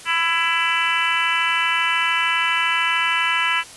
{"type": "harmonic tone", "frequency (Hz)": 332.9, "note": "E4", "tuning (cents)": 17, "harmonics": [3, 4, 5, 6, 7, 8, 9], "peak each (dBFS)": [-25, -25, -25, -25, -25, -25, -25], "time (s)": [0.05, 3.64], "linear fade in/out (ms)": 50, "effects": ["white hiss -40 dBFS RMS until 3.76 s", "resampled to 24000 Hz"]}